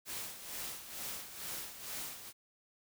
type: noise with tremolo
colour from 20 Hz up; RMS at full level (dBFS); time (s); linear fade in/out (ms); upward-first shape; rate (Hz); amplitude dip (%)
white; -41; 0.05-2.33; 50; sine; 2.2; 65
effects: none